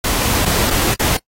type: noise with dropouts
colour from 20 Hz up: pink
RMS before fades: -17 dBFS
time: 0.04-1.17 s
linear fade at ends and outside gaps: 5 ms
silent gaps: 0.453-0.459 / 0.702-0.708 / 0.944-0.994 s
effects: noise-tail reverb RT60 0.1 s tail -22 dB re dry + AAC 48 kbps